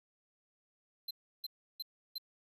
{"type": "tone bursts", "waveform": "square", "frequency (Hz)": 4100, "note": "C8", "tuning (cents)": -36, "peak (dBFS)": -38, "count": 4, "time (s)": [1.08, 2.182], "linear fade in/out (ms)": 5, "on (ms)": 28, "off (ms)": 330, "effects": []}